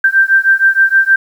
sine beating tone pair, 1568 / 1574.4 Hz, G6 / G6, 0 / +7 cents, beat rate 6.4 Hz, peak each -10 dBFS, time 0.04-1.16 s, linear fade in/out 5 ms, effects 7-bit

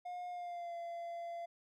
triangle tone with pitch glide, 715 to 683.9 Hz, F5 to F5, +41 to -36 cents, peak -39 dBFS, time 0.05-1.46 s, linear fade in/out 10 ms, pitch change -77 cents, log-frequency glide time 0.29-0.75 s, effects none

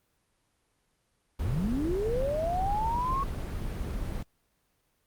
brown noise, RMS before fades -33 dBFS, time 1.39-4.23 s, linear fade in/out 5 ms
sine linear sweep, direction up, 52.8 to 1115 Hz, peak -27 dBFS, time 1.39-3.24 s, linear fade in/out 10 ms
effects pink hiss -73 dBFS RMS until 5.06 s + Opus 24 kbps

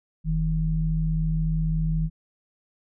sine tone pair together, 42.78 / 159 Hz, F1 / D#3, -35 / +38 cents, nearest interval octave + major seventh, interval 2273 cents, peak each -25 / -23 dBFS, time 0.24-2.1 s, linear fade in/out 50 ms, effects none

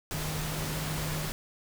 sine tone in noise, 154.3 Hz, D#3, 14 cents flat, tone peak -34 dBFS, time 0.14-1.29 s, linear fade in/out 0 ms, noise pink, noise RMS -35 dBFS, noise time 0.11-1.32 s, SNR -2 dB, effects none

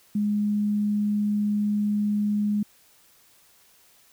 sine tone, 207.7 Hz, G#3, in tune, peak -21 dBFS, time 0.15-2.63 s, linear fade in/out 5 ms, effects white hiss -58 dBFS RMS until 4.12 s

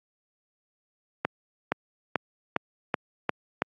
accelerating click train, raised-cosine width 0.5 ms, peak -8 dBFS, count 7, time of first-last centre 1.25-3.62 s, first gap 470 ms, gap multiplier 0.93, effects high-pass 150 Hz 12 dB/octave + AAC 48 kbps

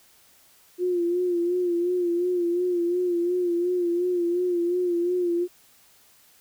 sine tone with vibrato, 352.2 Hz, F4, 15 cents sharp, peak -21 dBFS, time 0.78-5.48 s, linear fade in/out 50 ms, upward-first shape sine, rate 2.8 Hz, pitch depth 51 cents each way, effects white hiss -57 dBFS RMS until 6.4 s

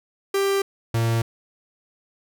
45% pulse tone pair in turn, 393.6 / 114.94 Hz, G4 / A#2, +7 / -24 cents, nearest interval octave + major sixth, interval 2131 cents, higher first, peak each -19 dBFS, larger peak neither, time 0.34-0.62 / 0.94-1.22 s, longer neither, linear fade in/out 5 ms, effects none

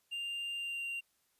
triangle tone with pitch glide, 2794 to 2770 Hz, F7 to F7, 0 to -15 cents, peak -35 dBFS, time 0.11-1.01 s, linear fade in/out 20 ms, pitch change -15 cents, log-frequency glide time 0.56-0.85 s, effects white hiss -75 dBFS RMS until 1.39 s + resampled to 32000 Hz

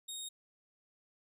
20% pulse tone, 3729 Hz, A#7, in tune, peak -35 dBFS, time 0.08-0.29 s, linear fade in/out 10 ms, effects none

